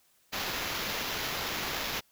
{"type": "noise with sample-and-hold", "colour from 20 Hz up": "white", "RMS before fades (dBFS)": -34, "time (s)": [0.32, 2.01], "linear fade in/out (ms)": 20, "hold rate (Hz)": 8820, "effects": ["white hiss -67 dBFS RMS until 2.11 s"]}